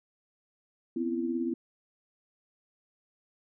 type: tone cluster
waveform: sine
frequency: 248.9 / 266.3 / 334.9 Hz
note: B3 / C4 / E4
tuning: +14 / +31 / +27 cents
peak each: -32 / -37 / -31 dBFS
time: 0.96-1.54 s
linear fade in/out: 5 ms
effects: none